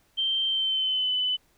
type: tone with pitch glide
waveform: sine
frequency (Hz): 3136 to 3007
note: G7 to F#7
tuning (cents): 0 to +27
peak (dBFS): -23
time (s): 0.17-1.37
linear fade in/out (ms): 20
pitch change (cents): -73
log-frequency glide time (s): 0.47-1.13
effects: pink hiss -65 dBFS RMS until 1.57 s